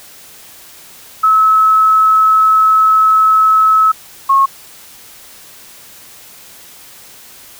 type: tone pair in turn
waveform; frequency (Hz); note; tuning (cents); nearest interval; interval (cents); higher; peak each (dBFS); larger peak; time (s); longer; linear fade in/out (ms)
sine; 1294 / 1089; E6 / C#6; -32 / -31; minor third; 299; first; -6; neither; 1.23-3.92 / 4.29-4.46; first; 10
effects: white hiss -38 dBFS RMS until 7.59 s